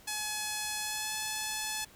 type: tone with pitch glide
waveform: 5% pulse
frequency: 850 to 861.4 Hz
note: G#5 to A5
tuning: +40 to -37 cents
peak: -21 dBFS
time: 0.07-1.85 s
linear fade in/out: 10 ms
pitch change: +23 cents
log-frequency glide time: 0.8-1.13 s
effects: pink hiss -57 dBFS RMS until 1.95 s